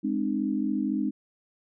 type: chord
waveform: sine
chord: Ab major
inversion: none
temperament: equal with one note detuned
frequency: 207.7 / 261.6 / 305.4 Hz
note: Ab3 / C4 / Eb4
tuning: 0 / 0 / -32 cents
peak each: -29 dBFS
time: 0.03-1.11 s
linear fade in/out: 20 ms
effects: none